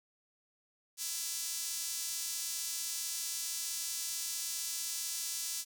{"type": "tone with high-pass filter", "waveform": "sawtooth", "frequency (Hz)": 335.5, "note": "E4", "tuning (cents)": 31, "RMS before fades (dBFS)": -38, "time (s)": [0.97, 5.65], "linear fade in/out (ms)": 50, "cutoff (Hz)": 6200, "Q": 1.2, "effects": []}